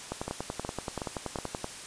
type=two click trains; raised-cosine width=1 ms; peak=-18 / -19 dBFS; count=17 / 4; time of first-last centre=0.12-1.644 / 0.28-1.387 s; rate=10.5 / 2.71 Hz; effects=white hiss -43 dBFS RMS until 1.86 s + resampled to 22050 Hz